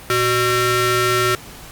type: ring-modulated tone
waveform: sawtooth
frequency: 489.7 Hz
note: B4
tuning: 15 cents flat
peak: -8 dBFS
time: 0.1-1.35 s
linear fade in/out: 0 ms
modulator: 862 Hz
effects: pink hiss -38 dBFS RMS until 1.71 s + Opus 48 kbps